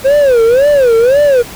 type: tone with vibrato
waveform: triangle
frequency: 516 Hz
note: C5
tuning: 24 cents flat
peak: -3 dBFS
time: 0.04-1.43 s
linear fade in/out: 20 ms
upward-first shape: sine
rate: 1.9 Hz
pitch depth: 230 cents each way
effects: pink hiss -29 dBFS RMS until 1.55 s